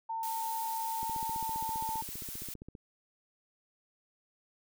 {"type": "tone with pitch glide", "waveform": "sine", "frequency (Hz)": [900, 894.3], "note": ["A5", "A5"], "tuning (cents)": [39, 28], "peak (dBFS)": -33, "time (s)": [0.09, 2.02], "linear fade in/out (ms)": 10, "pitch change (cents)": -11, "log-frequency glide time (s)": [1.37, 1.83]}
{"type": "noise", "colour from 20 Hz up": "blue", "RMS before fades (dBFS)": -42, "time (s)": [0.23, 2.54], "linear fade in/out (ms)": 2}
{"type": "click train", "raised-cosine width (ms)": 3, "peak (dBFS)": -33, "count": 27, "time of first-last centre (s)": [1.03, 2.752], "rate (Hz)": 15.1}
{"effects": []}